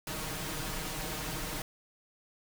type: noise with comb filter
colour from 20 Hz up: pink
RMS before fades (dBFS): -37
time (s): 0.07-1.62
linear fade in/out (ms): 2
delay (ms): 6.4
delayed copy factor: +0.75
effects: none